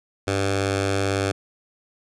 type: tone with notch filter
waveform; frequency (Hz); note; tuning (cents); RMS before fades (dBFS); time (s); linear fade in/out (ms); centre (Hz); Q
10% pulse; 98; G2; 0; -23; 0.27-1.32; 10; 210; 1.7
effects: resampled to 22050 Hz